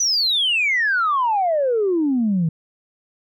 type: exponential sweep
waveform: sine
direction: down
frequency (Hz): 6090 to 155.56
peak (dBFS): -15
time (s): 0-2.49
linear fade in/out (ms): 5
effects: tanh soft clip ceiling -12 dBFS